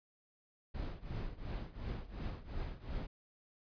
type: noise with tremolo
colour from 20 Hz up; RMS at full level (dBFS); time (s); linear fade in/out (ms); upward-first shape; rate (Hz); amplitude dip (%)
brown; -38; 0.74-3.07; 10; triangle; 2.8; 90
effects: resampled to 11025 Hz